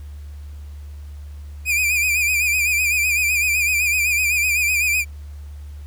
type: tone with vibrato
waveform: 45% pulse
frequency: 2428 Hz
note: D#7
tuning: 43 cents flat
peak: -16 dBFS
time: 1.65-5.05 s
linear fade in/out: 50 ms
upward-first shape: sine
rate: 7.9 Hz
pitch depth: 73 cents each way
effects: added 73 Hz sine -32 dBFS peak until 5.86 s + pink hiss -54 dBFS RMS until 5.86 s